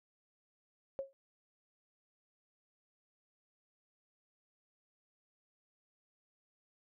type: tone with exponential decay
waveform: sine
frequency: 544 Hz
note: C#5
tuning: 33 cents flat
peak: -32 dBFS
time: 0.99-1.13 s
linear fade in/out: 0 ms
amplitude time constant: 30 ms
effects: none